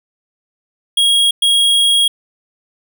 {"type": "tone bursts at uneven times", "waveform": "square", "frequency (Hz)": 3290, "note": "G#7", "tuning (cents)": -17, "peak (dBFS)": -10, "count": 2, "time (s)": [[0.97, 1.31], [1.42, 2.08]], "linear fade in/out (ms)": 5, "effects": []}